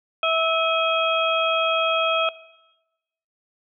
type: harmonic tone with a mistuned harmonic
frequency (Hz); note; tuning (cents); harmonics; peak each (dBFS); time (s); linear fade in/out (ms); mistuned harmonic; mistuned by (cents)
652; E5; -19; 1 / 2 / 4 / 5; -23 / -23 / -24 / -26; 0.23-2.29; 2; 4; -54
effects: noise-tail reverb RT60 1.0 s tail -19 dB re dry